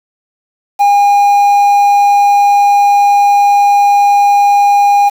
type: tone with quantisation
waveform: triangle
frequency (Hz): 811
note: G#5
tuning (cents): -41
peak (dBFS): -3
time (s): 0.79-5.1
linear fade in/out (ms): 20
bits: 5
effects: none